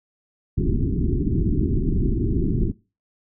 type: low-pass noise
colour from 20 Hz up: pink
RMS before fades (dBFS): -21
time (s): 0.57-2.72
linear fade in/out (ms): 10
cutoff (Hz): 390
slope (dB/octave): 96
effects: noise-tail reverb RT60 0.3 s tail -21 dB re dry